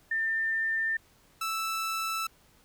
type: tone pair in turn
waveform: sine / sawtooth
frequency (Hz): 1796 / 1319.2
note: A6 / E6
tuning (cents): +35 / +1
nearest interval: perfect fourth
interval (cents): 534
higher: first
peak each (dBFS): -26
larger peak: neither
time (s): 0.11-0.97 / 1.41-2.27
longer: neither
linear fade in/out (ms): 5
effects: pink hiss -62 dBFS RMS until 2.64 s